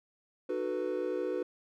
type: chord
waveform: triangle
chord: B dominant seventh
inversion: first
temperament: equal with one note detuned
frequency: 305.6 / 370 / 440 / 493.9 Hz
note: D#4 / F#4 / A4 / B4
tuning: -31 / 0 / 0 / 0 cents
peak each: -37 / -33 / -37 / -33 dBFS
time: 0.49-1.43 s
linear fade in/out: 5 ms
effects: none